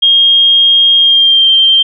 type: tone with pitch glide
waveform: sine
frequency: 3240 to 3155 Hz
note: G#7 to G7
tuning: -43 to +10 cents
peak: -4 dBFS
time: 0.02-1.83 s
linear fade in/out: 10 ms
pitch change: -47 cents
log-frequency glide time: 0.96-1.51 s
effects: none